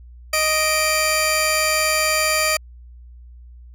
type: tone pair together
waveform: 15% pulse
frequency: 622.3 / 2351 Hz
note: D#5 / D7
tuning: 0 / +1 cents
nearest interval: octave + major seventh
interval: 2301 cents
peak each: -13 dBFS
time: 0.33-2.57 s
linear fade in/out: 5 ms
effects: added 60 Hz sine -39 dBFS peak until 3.74 s